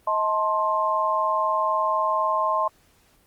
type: chord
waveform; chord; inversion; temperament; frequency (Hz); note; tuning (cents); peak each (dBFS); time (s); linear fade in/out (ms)
sine; A diminished; second; just; 633.6 / 880 / 1056; Eb5 / A5 / C6; +31 / 0 / +16; -26 / -27 / -22; 0.07-2.68; 5
effects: pink hiss -60 dBFS RMS until 3.26 s + Opus 32 kbps